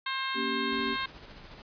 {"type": "harmonic tone", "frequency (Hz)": 531, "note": "C5", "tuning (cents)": 25, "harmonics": [2, 3, 4, 5, 6, 7, 8], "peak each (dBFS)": [-34, -36, -38, -41, -41, -39, -42], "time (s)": [0.06, 1.06], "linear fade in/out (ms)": 5}
{"type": "chord", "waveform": "sine", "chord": "G diminished", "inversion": "first", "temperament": "equal", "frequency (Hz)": [233.1, 277.2, 392], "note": ["Bb3", "Db4", "G4"], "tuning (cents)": [0, 0, 0], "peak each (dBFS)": -35, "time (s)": [0.34, 0.97], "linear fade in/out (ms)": 50}
{"type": "noise with tremolo", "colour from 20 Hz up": "pink", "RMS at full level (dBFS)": -47, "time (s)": [0.72, 1.62], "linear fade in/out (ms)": 2, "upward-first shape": "sine", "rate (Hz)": 14, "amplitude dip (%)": 35}
{"effects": ["resampled to 11025 Hz"]}